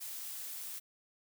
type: noise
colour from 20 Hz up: blue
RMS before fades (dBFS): -43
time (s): 0-0.8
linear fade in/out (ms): 20
effects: none